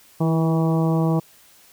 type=harmonic tone with a mistuned harmonic; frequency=161.7 Hz; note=E3; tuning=33 cents flat; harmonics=1 / 2 / 3 / 4 / 5 / 6 / 7; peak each=-18 / -24 / -28 / -30 / -32 / -34 / -35 dBFS; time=0.2-1.2 s; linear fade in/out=10 ms; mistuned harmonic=2; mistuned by=+25 cents; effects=white hiss -52 dBFS RMS until 1.72 s